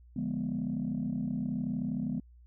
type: chord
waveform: sine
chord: D diminished seventh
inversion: none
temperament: equal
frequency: 146.83 / 174.61 / 207.7 / 246.9 Hz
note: D3 / F3 / Ab3 / Cb4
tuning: 0 / 0 / 0 / 0 cents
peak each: -38 / -37 / -34 / -33 dBFS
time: 0.16-2.2 s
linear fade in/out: 5 ms
effects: tanh soft clip ceiling -24 dBFS + added 60 Hz sine -53 dBFS peak until 2.46 s